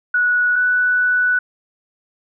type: tone pair in turn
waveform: sine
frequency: 1467 / 1484 Hz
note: F#6 / F#6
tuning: -15 / +5 cents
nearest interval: unison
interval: 20 cents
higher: second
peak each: -13 dBFS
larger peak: neither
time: 0.14-0.56 / 0.56-1.39 s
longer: second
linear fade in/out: 5 ms
effects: none